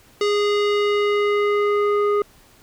square tone with low-pass filter sweep, 412.3 Hz, G#4, 13 cents flat, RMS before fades -19 dBFS, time 0.21-2.22 s, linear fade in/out 2 ms, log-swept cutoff 5000 to 1200 Hz, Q 1.4, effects pink hiss -52 dBFS RMS until 2.62 s

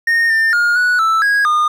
triangle tone with pitch steps, 1844 / 1799 / 1423 / 1471 / 1320 / 1649 / 1219 Hz, A#6 / A6 / F6 / F#6 / E6 / G#6 / D#6, -19 / +38 / +32 / -11 / +2 / -13 / -36 cents, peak -9 dBFS, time 0.07-1.68 s, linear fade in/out 5 ms, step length 230 ms, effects none

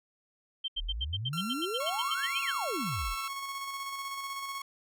sine tone bursts, 3136 Hz, G7, in tune, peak -30 dBFS, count 16, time 0.64-2.512 s, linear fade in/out 10 ms, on 42 ms, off 80 ms
sine exponential two-way sweep, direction up then down, 32.16 to 2820 to 32.16 Hz, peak -33 dBFS, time 0.76-3.16 s, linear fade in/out 50 ms, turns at 2.41 s
sawtooth tone with pitch glide, 1365 to 1334.6 Hz, F6 to E6, -40 to +21 cents, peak -33 dBFS, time 1.33-3.28 s, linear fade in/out 2 ms, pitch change -39 cents, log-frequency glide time 2.59-3.04 s
sawtooth tone with tremolo, 1100 Hz, C#6, 14 cents flat, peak -31 dBFS, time 1.8-4.62 s, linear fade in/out 5 ms, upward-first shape square, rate 16 Hz, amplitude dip 30%
effects none

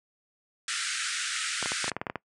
pink band-pass noise, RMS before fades -32 dBFS, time 0.68-1.9 s, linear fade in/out 2 ms, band 1300 to 9700 Hz, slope 96 dB/octave
clicks, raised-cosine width 0.5 ms, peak -15 dBFS, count 11, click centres 1.627 / 1.659 / 1.719 / 1.843 / 1.88 / 1.917 / 1.966 / 2.015 / 2.068 / 2.099 / 2.157 s
effects noise-tail reverb RT60 0.1 s tail -23 dB re dry + high-pass 100 Hz 12 dB/octave

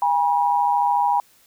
sine tone pair together, 812 / 965.6 Hz, G#5 / B5, -39 / -39 cents, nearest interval minor third, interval 300 cents, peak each -19 dBFS, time 0.02-1.2 s, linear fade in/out 2 ms, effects white hiss -56 dBFS RMS until 1.46 s

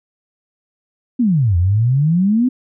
sine exponential two-way sweep, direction down then up, 261.6 to 83.7 to 261.6 Hz, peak -11 dBFS, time 1.19-2.49 s, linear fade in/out 10 ms, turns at 1.57 s, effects none

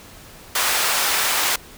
pink high-pass noise, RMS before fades -20 dBFS, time 0.55-1.56 s, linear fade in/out 5 ms, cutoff 870 Hz, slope 12 dB/octave, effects pink hiss -43 dBFS RMS until 1.77 s

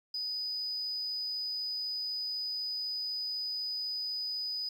sine tone, 4978 Hz, D#8, in tune, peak -32 dBFS, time 0.14-4.69 s, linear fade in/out 5 ms, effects tanh soft clip ceiling -28 dBFS + 10-bit

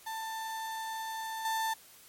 35% pulse tone with level steps, 889 Hz, A5, 18 cents sharp, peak -34 / -28 dBFS, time 0.06-1.74 s, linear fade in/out 10 ms, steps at 1.45 s, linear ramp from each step 2 ms, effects white hiss -56 dBFS RMS until 2.08 s + MP3 64 kbps

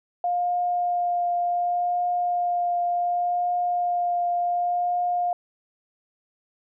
sine tone with vibrato, 706 Hz, F5, 19 cents sharp, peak -21 dBFS, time 0.24-5.33 s, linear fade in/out 2 ms, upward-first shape triangle, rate 0.68 Hz, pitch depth 12 cents each way, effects none

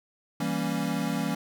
square chord, E diminished seventh, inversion none, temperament equal, 164.81 / 196 / 233.1 / 277.2 Hz, E3 / G3 / Bb3 / Db4, 0 / 0 / 0 / 0 cents, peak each -33 dBFS, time 0.4-1.35 s, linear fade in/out 5 ms, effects none

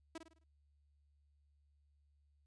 sawtooth tone with echo, 324.9 Hz, E4, 25 cents flat, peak -40 dBFS, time 0.15-0.18 s, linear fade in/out 5 ms, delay 52 ms, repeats 5, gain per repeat -7 dB, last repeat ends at 0.44 s, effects added 72 Hz sine -70 dBFS peak until 2.46 s + resampled to 22050 Hz

